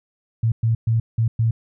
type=tone bursts at uneven times; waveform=sine; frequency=113.5 Hz; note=A#2; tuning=46 cents flat; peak=-15 dBFS; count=5; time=0.43-0.52 / 0.63-0.75 / 0.87-1 / 1.18-1.28 / 1.39-1.51 s; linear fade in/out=5 ms; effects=none